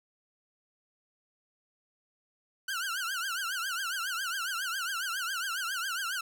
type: tone with vibrato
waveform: sawtooth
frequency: 1468 Hz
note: F#6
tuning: 14 cents flat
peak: -28 dBFS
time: 2.68-6.21 s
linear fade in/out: 5 ms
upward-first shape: triangle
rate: 7.3 Hz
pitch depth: 200 cents each way
effects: none